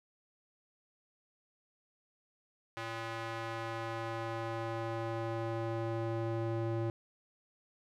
square tone with band-pass filter sweep, 114.1 Hz, A#2, 37 cents flat, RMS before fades -37 dBFS, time 2.77-6.9 s, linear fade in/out 0 ms, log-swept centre 1600 to 350 Hz, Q 0.74, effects none

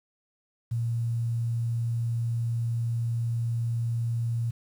sine tone with quantisation, 116.54 Hz, A#2, in tune, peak -25 dBFS, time 0.71-4.51 s, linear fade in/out 10 ms, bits 9, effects none

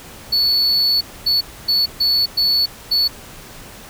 triangle tone bursts at uneven times, 4435 Hz, C#8, in tune, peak -12 dBFS, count 6, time 0.32-1.01 / 1.26-1.41 / 1.68-1.86 / 2-2.26 / 2.37-2.66 / 2.91-3.08 s, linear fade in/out 10 ms, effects pink hiss -38 dBFS RMS until 3.89 s

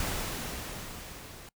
pink noise with level ramp, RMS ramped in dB -32 to -48 dBFS, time 0-1.49 s, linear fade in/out 2 ms, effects noise-tail reverb RT60 0.1 s tail -23 dB re dry

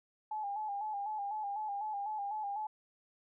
sine tone with vibrato, 830.6 Hz, G#5, in tune, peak -35 dBFS, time 0.31-2.67 s, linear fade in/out 5 ms, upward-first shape square, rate 4 Hz, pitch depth 57 cents each way, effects none

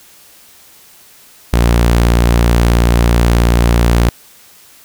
sawtooth tone, 58.5 Hz, A#1, 7 cents sharp, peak -4 dBFS, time 1.53-4.09 s, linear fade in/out 0 ms, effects white hiss -43 dBFS RMS until 4.84 s

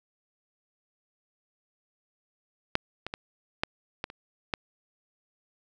clicks, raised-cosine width 0.3 ms, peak -7 / -18 / -17 / -9 / -15 / -26 / -11 dBFS, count 7, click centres 2.754 / 3.066 / 3.139 / 3.635 / 4.041 / 4.101 / 4.538 s, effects none

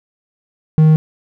triangle tone, 156.3 Hz, D#3, 8 cents sharp, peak -4 dBFS, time 0.78-0.96 s, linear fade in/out 0 ms, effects none

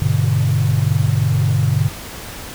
sine chord, G# diminished, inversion none, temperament equal with one note detuned, 101.16 / 123.47 / 146.83 Hz, G#2 / B2 / D3, -45 / 0 / 0 cents, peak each -17 dBFS, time 0.02-1.89 s, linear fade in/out 0 ms, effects tanh soft clip ceiling -4 dBFS + pink hiss -32 dBFS RMS until 2.54 s

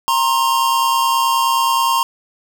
square tone pair together, 931 / 1060.5 Hz, A#5 / C6, -2 / +23 cents, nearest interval major second, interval 225 cents, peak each -17 dBFS, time 0.08-2.03 s, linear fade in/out 0 ms, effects none

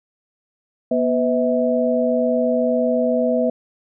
sine tone cluster, 242.2 / 504 / 646 Hz, B3 / B4 / E5, -34 / +35 / -35 cents, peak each -20 dBFS, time 0.91-3.5 s, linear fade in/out 5 ms, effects none

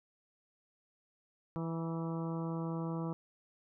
harmonic tone with a mistuned harmonic, 164.81 Hz, E3, in tune, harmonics 1 / 2 / 3 / 4 / 5 / 6 / 7 / 8, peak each -36 / -41 / -45 / -50 / -51 / -49 / -50 / -55 dBFS, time 1.56-3.13 s, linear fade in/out 0 ms, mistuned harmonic 6, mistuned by -26 cents, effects none

